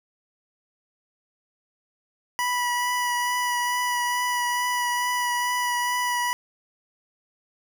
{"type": "tone with vibrato", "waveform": "25% pulse", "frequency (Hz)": 979, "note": "B5", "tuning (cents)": -15, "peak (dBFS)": -19, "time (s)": [2.39, 6.33], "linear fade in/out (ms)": 0, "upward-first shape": "triangle", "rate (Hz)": 2.3, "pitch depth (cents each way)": 15, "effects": ["10-bit"]}